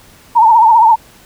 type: tone with vibrato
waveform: sine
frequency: 909 Hz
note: A#5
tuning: 44 cents flat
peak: -4 dBFS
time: 0.35-0.96 s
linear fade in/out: 20 ms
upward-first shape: triangle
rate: 15 Hz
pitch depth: 110 cents each way
effects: pink hiss -43 dBFS RMS until 1.25 s